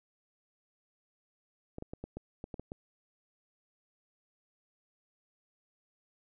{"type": "clicks", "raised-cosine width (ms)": 2, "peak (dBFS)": -27, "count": 9, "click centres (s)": [1.784, 1.824, 1.935, 2.04, 2.17, 2.441, 2.542, 2.596, 2.719], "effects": []}